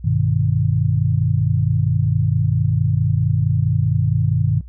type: chord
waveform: sine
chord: G augmented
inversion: none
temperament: just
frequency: 98 / 122.5 / 153.12 Hz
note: G2 / B2 / D#3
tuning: 0 / -14 / -27 cents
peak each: -19 dBFS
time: 0.04-4.61 s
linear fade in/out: 10 ms
effects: noise-tail reverb RT60 0.1 s tail -21 dB re dry + added 60 Hz sine -34 dBFS peak until 4.68 s